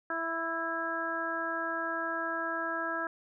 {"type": "harmonic tone with a mistuned harmonic", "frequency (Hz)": 330.5, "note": "E4", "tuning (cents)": 5, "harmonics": [1, 2, 3, 4, 5], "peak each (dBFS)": [-40, -38, -40, -36, -35], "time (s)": [0.1, 3.07], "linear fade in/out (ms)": 2, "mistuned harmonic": 5, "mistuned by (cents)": -17, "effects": []}